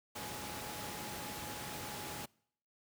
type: tone in noise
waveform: sine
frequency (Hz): 839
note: G#5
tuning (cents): +17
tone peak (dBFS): -49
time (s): 0.15-2.26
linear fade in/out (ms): 10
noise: pink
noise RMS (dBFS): -43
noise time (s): 0.15-2.26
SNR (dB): -9
effects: noise-tail reverb RT60 0.7 s tail -26 dB re dry + high-pass 100 Hz 12 dB/octave